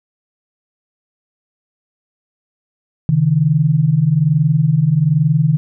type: tone pair together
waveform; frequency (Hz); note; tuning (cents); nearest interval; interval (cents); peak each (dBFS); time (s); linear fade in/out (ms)
sine; 136.13 / 157.3; C#3 / D#3; -31 / +19; minor third; 250; -15 / -12; 3.09-5.57; 0
effects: none